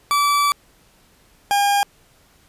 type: tone pair in turn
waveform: 40% pulse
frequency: 1155 / 808.1 Hz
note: D6 / G#5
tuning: -29 / -48 cents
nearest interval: tritone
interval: 619 cents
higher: first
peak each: -14 dBFS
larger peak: neither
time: 0.11-0.52 / 1.51-1.83 s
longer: first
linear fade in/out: 0 ms
effects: pink hiss -55 dBFS RMS until 2.48 s + resampled to 32000 Hz